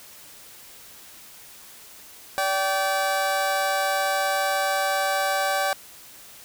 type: tone pair together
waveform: 25% pulse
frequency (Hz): 577 / 773.3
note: D5 / G5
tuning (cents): -31 / -24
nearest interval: perfect fourth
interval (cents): 507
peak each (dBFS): -22 / -20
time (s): 2.38-5.73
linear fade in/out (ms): 0
effects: white hiss -46 dBFS RMS until 6.44 s